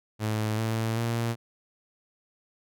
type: tone with pitch steps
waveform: sawtooth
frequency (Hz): 108.4 / 112.29 / 116.31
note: A2 / A2 / A#2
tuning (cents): -25 / +36 / -3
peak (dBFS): -22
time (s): 0.19-1.36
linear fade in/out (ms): 50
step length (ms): 390
effects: none